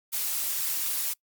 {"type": "noise with flanger", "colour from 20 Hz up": "blue", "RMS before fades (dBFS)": -29, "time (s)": [0.12, 1.14], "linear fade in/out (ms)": 20, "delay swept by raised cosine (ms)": [0.79, 5.89], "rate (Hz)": 4, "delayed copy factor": 0.5, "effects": ["noise-tail reverb RT60 0.1 s tail -24 dB re dry", "Opus 48 kbps"]}